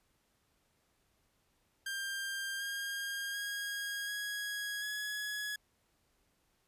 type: tone with pitch steps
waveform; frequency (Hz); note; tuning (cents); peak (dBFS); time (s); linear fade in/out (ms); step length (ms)
sawtooth; 1592 / 1614.2 / 1636.8 / 1659.6 / 1682.8; G6 / G#6 / G#6 / G#6 / G#6; +26 / -50 / -26 / -2 / +22; -33; 1.86-5.56; 5; 740
effects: pink hiss -75 dBFS RMS until 6.67 s + resampled to 32000 Hz